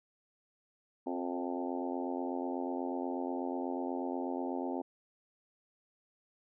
harmonic tone with a mistuned harmonic, 88.2 Hz, F2, 18 cents sharp, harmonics 3 / 4 / 5 / 6 / 7 / 8 / 9 / 10, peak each -37 / -40 / -45 / -45 / -45 / -45 / -44 / -46 dBFS, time 1.06-4.82 s, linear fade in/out 10 ms, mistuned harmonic 5, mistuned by -18 cents, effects none

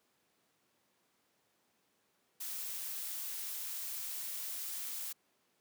blue noise, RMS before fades -41 dBFS, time 2.4-5.13 s, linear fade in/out 10 ms, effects pink hiss -75 dBFS RMS until 5.6 s + high-pass 200 Hz 12 dB/octave

